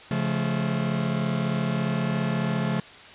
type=chord; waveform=45% pulse; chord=Db augmented; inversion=none; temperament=just; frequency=138.59 / 173.24 / 216.5 Hz; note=Db3 / F3 / A3; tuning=0 / -14 / -28 cents; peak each=-28 dBFS; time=0.11-2.8 s; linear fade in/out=2 ms; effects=white hiss -45 dBFS RMS until 3.14 s + resampled to 8000 Hz